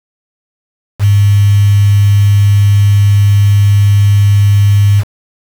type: tone with quantisation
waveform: sine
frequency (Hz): 101.6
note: G#2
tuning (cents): -38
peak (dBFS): -4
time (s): 0.99-5.04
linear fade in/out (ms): 50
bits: 4
effects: none